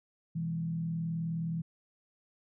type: tone with frequency modulation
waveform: sine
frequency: 164.81 Hz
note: E3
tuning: in tune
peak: -31 dBFS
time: 0.35-1.62 s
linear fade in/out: 10 ms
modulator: 39.3 Hz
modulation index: 0.47
effects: none